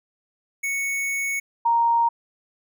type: tone pair in turn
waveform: square / sine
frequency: 2217 / 932.1 Hz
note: C#7 / A#5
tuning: 0 / 0 cents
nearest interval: octave + minor third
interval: 1500 cents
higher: first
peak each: -24 / -16 dBFS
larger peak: second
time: 0.63-1.4 / 1.65-2.09 s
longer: first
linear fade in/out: 10 ms
effects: none